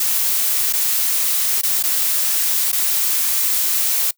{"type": "noise with dropouts", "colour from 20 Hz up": "blue", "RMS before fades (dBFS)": -18, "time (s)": [0, 4.11], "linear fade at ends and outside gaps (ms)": 5, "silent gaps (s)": [[0.727, 0.734], [1.615, 1.632], [1.827, 1.836], [2.718, 2.727]], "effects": ["noise-tail reverb RT60 0.1 s tail -22 dB re dry"]}